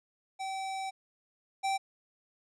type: tone pair in turn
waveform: square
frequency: 770 / 778 Hz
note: G5 / G5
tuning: -31 / -13 cents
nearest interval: unison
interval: 18 cents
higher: second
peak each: -35 / -29 dBFS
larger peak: second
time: 0.39-0.91 / 1.63-1.78 s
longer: first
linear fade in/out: 20 ms
effects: resampled to 22050 Hz